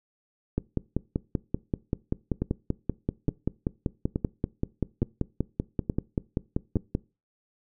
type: two click trains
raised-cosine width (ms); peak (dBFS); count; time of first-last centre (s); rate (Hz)
3; -12 / -13; 34 / 6; 0.58-6.951 / 2.42-6.768; 5.18 / 1.15
effects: noise-tail reverb RT60 0.3 s tail -22 dB re dry